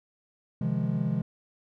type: chord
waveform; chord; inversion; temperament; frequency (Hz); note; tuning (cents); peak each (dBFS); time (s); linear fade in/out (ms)
triangle; F minor seventh; second; equal with one note detuned; 130.81 / 155.56 / 172.91 / 207.7; C3 / Eb3 / F3 / Ab3; 0 / 0 / -17 / 0; -29; 0.61-1.22; 5
effects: none

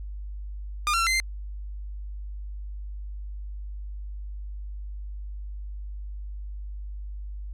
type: tone with pitch steps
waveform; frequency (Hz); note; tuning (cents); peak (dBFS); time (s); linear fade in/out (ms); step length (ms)
sawtooth; 1212 / 1363 / 1351 / 2069 / 2088; D#6 / F6 / E6 / C7 / C7; -46 / -43 / +42 / -20 / -4; -18; 0.87-1.2; 0; 66
effects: added 50 Hz sine -33 dBFS peak until 7.53 s + low-pass 10000 Hz 12 dB/octave

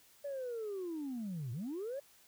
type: linear two-way sweep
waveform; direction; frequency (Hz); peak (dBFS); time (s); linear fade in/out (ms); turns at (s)
sine; down then up; 579 to 110 to 579; -36; 0.24-2; 10; 1.52
effects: tanh soft clip ceiling -35 dBFS + white hiss -64 dBFS RMS until 2.27 s

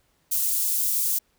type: high-pass noise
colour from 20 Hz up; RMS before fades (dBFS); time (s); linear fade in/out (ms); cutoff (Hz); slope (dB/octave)
white; -24; 0.31-1.19; 10; 8200; 12
effects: pink hiss -67 dBFS RMS until 1.38 s

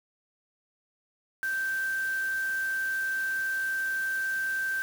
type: tone in noise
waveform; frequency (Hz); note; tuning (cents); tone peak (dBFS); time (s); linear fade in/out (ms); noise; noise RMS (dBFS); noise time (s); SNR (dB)
sine; 1562; G6; -7; -27; 1.43-4.82; 0; white; -45; 1.43-4.82; +15
effects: none

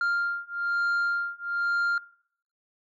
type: beating tone pair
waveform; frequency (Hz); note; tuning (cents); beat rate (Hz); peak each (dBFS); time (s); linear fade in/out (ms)
sine; 1396.9 / 1398; F6 / F6; 0 / +1; 1.1; -26; 0.01-1.98; 2
effects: noise-tail reverb RT60 0.6 s tail -21 dB re dry + tanh soft clip ceiling -22 dBFS

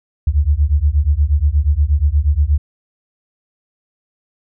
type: beating tone pair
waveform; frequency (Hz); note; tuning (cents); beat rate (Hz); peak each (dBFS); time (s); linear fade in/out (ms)
sine; 69.3 / 77.7; C#2 / D#2; 0 / -2; 8.4; -14; 0.27-2.58; 5
effects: none

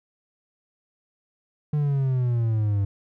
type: exponential sweep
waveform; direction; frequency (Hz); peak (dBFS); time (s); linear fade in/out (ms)
triangle; down; 151.2 to 98; -18; 1.73-2.85; 5
effects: none

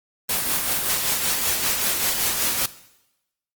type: noise with tremolo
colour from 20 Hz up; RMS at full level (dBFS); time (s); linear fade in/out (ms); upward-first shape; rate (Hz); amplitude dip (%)
white; -21; 0.29-2.66; 5; sine; 5.2; 40
effects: noise-tail reverb RT60 0.9 s tail -17 dB re dry + Opus 24 kbps

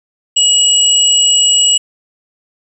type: tone pair together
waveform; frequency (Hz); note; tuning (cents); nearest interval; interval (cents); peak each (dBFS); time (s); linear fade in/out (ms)
sine; 2917 / 7787; F#7 / B8; -25 / -25; octave + perfect fourth; 1700; -10; 0.36-1.78; 10
effects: 7-bit

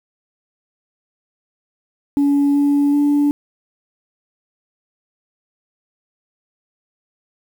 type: tone with pitch steps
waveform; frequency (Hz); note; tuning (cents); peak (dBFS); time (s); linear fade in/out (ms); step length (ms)
sine; 283.9 / 285.9 / 289.5; C#4 / D4 / D4; +41 / -46 / -25; -10; 2.17-3.31; 0; 380
effects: tanh soft clip ceiling -10 dBFS + 7-bit

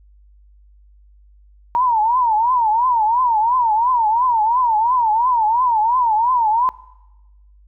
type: tone with vibrato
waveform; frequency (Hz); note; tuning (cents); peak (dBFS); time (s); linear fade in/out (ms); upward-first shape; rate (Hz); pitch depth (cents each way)
sine; 932.3; A#5; 0; -13; 1.75-6.69; 0; triangle; 2.9; 190
effects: noise-tail reverb RT60 1.0 s tail -21 dB re dry + added 50 Hz sine -46 dBFS peak until 7.67 s

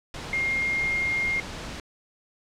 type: tone in noise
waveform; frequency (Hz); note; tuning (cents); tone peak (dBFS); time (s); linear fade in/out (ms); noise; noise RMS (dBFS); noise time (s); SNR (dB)
sine; 2126; C7; +27; -23; 0.33-1.4; 2; pink; -36; 0.14-1.8; +10
effects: low-pass 6000 Hz 12 dB/octave

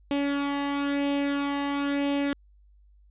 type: tone with flanger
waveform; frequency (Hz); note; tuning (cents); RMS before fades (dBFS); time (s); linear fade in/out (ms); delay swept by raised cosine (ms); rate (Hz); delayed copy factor
sawtooth; 282.9; C#4; +35; -27; 0.11-2.33; 0; 0.33 to 1.05; 1; +0.55
effects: added 50 Hz sine -54 dBFS peak until 3.1 s + resampled to 8000 Hz

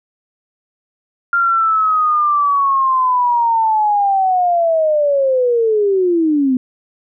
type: linear sweep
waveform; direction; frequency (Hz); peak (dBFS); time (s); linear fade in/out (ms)
sine; down; 1396.9 to 249.1; -11; 1.33-6.57; 2
effects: none

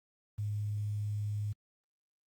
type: tone with quantisation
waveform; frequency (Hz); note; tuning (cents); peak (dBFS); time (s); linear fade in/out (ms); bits
sine; 104.3; G#2; +8; -32; 0.38-1.53; 10; 10
effects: Opus 24 kbps

